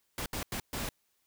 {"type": "noise bursts at uneven times", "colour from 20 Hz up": "pink", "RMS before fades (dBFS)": -36, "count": 4, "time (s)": [[0.18, 0.26], [0.33, 0.43], [0.52, 0.6], [0.73, 0.89]], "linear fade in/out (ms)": 2, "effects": ["white hiss -75 dBFS RMS until 1.26 s"]}